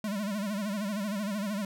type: tone with vibrato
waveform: square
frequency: 204.8 Hz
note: G#3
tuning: 24 cents flat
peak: -31 dBFS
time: 0.04-1.65 s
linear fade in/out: 2 ms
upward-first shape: sine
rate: 13 Hz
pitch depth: 110 cents each way
effects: none

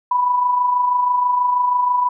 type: tone with amplitude modulation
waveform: sine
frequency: 987.8 Hz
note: B5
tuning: in tune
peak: -12 dBFS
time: 0.11-2.09 s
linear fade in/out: 5 ms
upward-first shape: sine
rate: 26.2 Hz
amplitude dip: 45%
effects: none

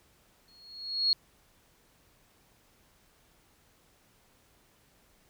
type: tone with exponential growth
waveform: sine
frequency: 4312 Hz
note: C#8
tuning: 49 cents flat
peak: -20 dBFS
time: 0.48-1.13 s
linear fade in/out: 1 ms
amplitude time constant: 140 ms
effects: pink hiss -65 dBFS RMS until 5.29 s

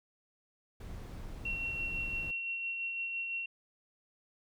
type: noise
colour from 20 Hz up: brown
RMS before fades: -43 dBFS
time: 0.8-2.31 s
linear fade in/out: 5 ms
type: tone with tremolo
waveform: sine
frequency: 2730 Hz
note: F7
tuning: 40 cents flat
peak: -33 dBFS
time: 1.45-3.46 s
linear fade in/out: 5 ms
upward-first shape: sine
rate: 5.9 Hz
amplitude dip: 30%
effects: none

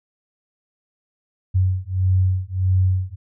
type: beating tone pair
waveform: sine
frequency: 92.4 / 94 Hz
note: F#2 / F#2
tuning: -2 / +28 cents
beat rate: 1.6 Hz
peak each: -19 dBFS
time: 1.54-3.16 s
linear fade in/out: 20 ms
effects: none

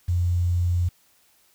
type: tone with quantisation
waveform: sine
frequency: 88 Hz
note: F2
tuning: 14 cents sharp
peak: -19 dBFS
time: 0.08-0.89 s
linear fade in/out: 10 ms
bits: 8
effects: white hiss -61 dBFS RMS until 1.54 s

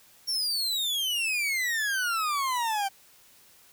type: exponential sweep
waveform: 40% pulse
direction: down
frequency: 5588 to 770 Hz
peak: -25 dBFS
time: 0.27-2.89 s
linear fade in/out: 20 ms
effects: white hiss -57 dBFS RMS until 3.72 s

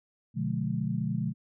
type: chord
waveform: sine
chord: B diminished seventh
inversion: none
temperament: just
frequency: 123.47 / 148.16 / 177.8 / 213.4 Hz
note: B2 / D3 / F3 / Ab3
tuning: 0 / +16 / +31 / +47 cents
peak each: -33 dBFS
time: 0.34-1.34 s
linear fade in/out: 50 ms
effects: none

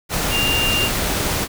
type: tone in noise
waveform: sine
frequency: 2794 Hz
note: F7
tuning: in tune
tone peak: -18 dBFS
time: 0.3-0.9 s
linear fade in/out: 50 ms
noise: pink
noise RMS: -21 dBFS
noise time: 0.09-1.48 s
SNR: 0 dB
effects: none

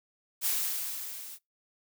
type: noise with level ramp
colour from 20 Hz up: blue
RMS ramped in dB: -27 to -45 dBFS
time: 0.41-1.39 s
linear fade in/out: 50 ms
effects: noise-tail reverb RT60 0.2 s tail -26 dB re dry

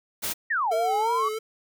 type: noise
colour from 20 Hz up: white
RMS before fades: -29 dBFS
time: 0.22-0.34 s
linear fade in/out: 20 ms
type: exponential two-way sweep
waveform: sine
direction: down then up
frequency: 1938 to 638 to 1161 Hz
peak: -22 dBFS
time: 0.5-1.29 s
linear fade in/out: 10 ms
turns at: 0.74 s
type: tone with vibrato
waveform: square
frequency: 444.7 Hz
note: A4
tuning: 18 cents sharp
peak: -29 dBFS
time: 0.71-1.39 s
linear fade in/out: 10 ms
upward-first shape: sine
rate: 3 Hz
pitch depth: 61 cents each way
effects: none

